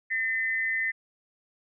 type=tone pair together; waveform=sine; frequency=1813.4 / 2034 Hz; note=A#6 / C7; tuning=-48 / -50 cents; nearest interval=major second; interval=198 cents; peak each=-28 dBFS; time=0.1-0.92 s; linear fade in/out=20 ms; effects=none